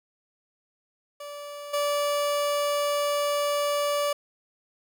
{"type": "tone with level steps", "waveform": "30% pulse", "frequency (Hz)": 580, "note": "D5", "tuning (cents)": -22, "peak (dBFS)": [-34, -21], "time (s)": [1.2, 4.13], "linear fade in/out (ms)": 5, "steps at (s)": 1.73, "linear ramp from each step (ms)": 10, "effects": []}